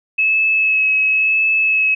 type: tone with vibrato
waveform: sine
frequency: 2586 Hz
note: E7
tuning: 34 cents flat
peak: -12 dBFS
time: 0.18-1.95 s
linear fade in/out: 10 ms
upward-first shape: sine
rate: 0.95 Hz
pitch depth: 15 cents each way
effects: none